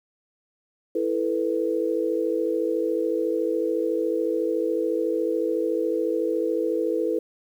sine chord, E suspended fourth, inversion none, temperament equal, 329.6 / 440 / 493.9 Hz, E4 / A4 / B4, 0 / 0 / 0 cents, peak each -26 dBFS, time 0.95-7.19 s, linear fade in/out 5 ms, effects 9-bit

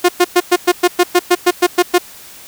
sawtooth tone bursts, 355.9 Hz, F4, 33 cents sharp, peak -3 dBFS, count 13, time 0.04-1.984 s, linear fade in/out 10 ms, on 48 ms, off 110 ms, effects white hiss -37 dBFS RMS until 2.47 s

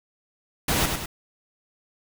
pink noise with echo, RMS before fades -23 dBFS, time 0.68-0.86 s, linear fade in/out 5 ms, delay 100 ms, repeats 2, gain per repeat -5 dB, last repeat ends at 1.06 s, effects none

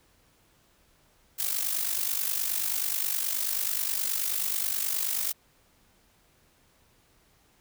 blue noise with amplitude modulation, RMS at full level -26 dBFS, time 1.38-5.33 s, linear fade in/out 20 ms, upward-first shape sine, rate 49.4 Hz, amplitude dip 70%, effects pink hiss -64 dBFS RMS until 7.6 s

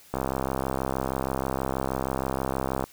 click train, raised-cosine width 1 ms, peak -13 dBFS, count 180, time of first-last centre 0.14-2.84 s, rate 66.3 Hz, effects white hiss -53 dBFS RMS until 2.92 s

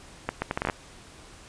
accelerating click train, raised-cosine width 0.5 ms, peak -11 dBFS, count 9, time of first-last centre 0.29-0.698 s, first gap 130 ms, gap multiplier 0.7, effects pink hiss -49 dBFS RMS until 1.48 s + resampled to 22050 Hz

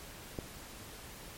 click, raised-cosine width 2 ms, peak -23 dBFS, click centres 0.388 s, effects pink hiss -49 dBFS RMS until 1.37 s + MP3 64 kbps

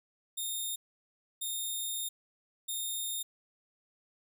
10% pulse tone bursts at uneven times, 3666 Hz, A#7, 30 cents flat, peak -26 dBFS, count 3, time 0.37-0.76 / 1.41-2.09 / 2.68-3.23 s, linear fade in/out 10 ms, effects none

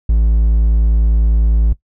triangle tone, 55 Hz, A1, in tune, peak -7 dBFS, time 0.09-1.73 s, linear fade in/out 5 ms, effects noise-tail reverb RT60 0.1 s tail -17 dB re dry

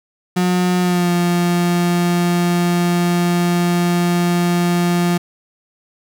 35% pulse tone with pitch glide, 180 to 174.67 Hz, F#3 to F3, -47 to +1 cents, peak -12 dBFS, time 0.36-5.18 s, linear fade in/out 10 ms, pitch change -52 cents, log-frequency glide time 0.81-1.11 s, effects none

